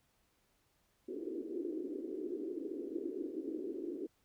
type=band-pass noise; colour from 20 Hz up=white; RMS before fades=-41 dBFS; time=1.08-4.07 s; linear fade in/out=10 ms; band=290 to 390 Hz; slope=48 dB/octave; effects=pink hiss -75 dBFS RMS until 4.24 s